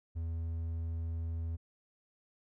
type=tone; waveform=triangle; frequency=82.41 Hz; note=E2; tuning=in tune; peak=-32 dBFS; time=0.15-1.57 s; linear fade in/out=20 ms; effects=none